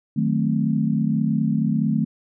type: chord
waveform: sine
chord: D# diminished seventh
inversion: none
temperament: equal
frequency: 155.56 / 185 / 220 / 261.6 Hz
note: D#3 / F#3 / A3 / C4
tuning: 0 / 0 / 0 / 0 cents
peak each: -23 / -26 / -21 / -27 dBFS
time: 0.16-2.05 s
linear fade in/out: 10 ms
effects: none